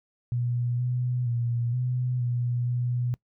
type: tone with pitch steps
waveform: sine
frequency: 121.3 / 124.2 / 118.8 / 125.3 / 121.6 / 122.6 Hz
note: B2 / B2 / A#2 / B2 / B2 / B2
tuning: -31 / +10 / +33 / +25 / -26 / -12 cents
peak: -24 dBFS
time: 0.32-3.14 s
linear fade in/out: 0 ms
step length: 470 ms
effects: noise-tail reverb RT60 0.1 s tail -23 dB re dry